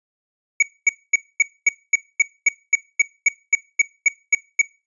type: tone bursts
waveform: square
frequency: 2253 Hz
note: C#7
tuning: 28 cents sharp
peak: -11 dBFS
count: 16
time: 0.6-4.616 s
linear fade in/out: 5 ms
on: 26 ms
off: 240 ms
effects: noise-tail reverb RT60 0.3 s tail -19 dB re dry + resampled to 22050 Hz